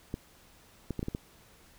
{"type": "clicks", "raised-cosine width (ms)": 3, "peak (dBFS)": -20, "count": 6, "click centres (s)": [0.141, 0.907, 0.993, 1.029, 1.084, 1.149], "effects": ["pink hiss -59 dBFS RMS until 1.78 s"]}